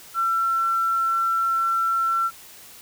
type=tone; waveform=sine; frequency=1349 Hz; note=E6; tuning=40 cents sharp; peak=-19 dBFS; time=0.14-2.31 s; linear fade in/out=50 ms; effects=white hiss -45 dBFS RMS until 2.81 s